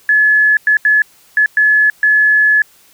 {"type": "tone bursts at uneven times", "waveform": "sine", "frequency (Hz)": 1710, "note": "A6", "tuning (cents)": -50, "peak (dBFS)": -7, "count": 6, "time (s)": [[0.09, 0.57], [0.67, 0.77], [0.85, 1.02], [1.37, 1.46], [1.57, 1.9], [2.03, 2.62]], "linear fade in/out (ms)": 2, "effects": ["white hiss -48 dBFS RMS until 2.93 s"]}